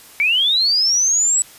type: linear sweep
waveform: sine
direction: up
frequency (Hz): 2223 to 7920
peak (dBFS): -13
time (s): 0.2-1.42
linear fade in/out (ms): 0
effects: white hiss -43 dBFS RMS until 1.58 s + resampled to 32000 Hz